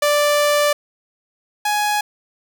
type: tone pair in turn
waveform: sawtooth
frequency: 587.3 / 834.9 Hz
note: D5 / G#5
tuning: 0 / +9 cents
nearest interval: tritone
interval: 609 cents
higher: second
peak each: -10 / -13 dBFS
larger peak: first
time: 0.02-0.73 / 1.65-2.01 s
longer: first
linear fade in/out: 5 ms
effects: none